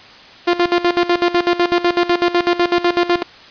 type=tone with tremolo; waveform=sawtooth; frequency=349.2 Hz; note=F4; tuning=in tune; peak=-7 dBFS; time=0.47-3.23 s; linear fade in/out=10 ms; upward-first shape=square; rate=8 Hz; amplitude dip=80%; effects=white hiss -40 dBFS RMS until 3.5 s + resampled to 11025 Hz